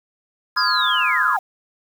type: chord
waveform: sine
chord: F minor seventh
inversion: second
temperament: equal with one note detuned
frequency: 1023.8 / 1244.5 / 1396.9 / 1661.2 Hz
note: C6 / Eb6 / F6 / Ab6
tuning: -38 / 0 / 0 / 0 cents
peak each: -23 dBFS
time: 0.56-1.37 s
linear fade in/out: 10 ms
type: linear sweep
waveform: sine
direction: down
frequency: 5090 to 711 Hz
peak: -20 dBFS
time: 0.57-1.39 s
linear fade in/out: 5 ms
effects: 7-bit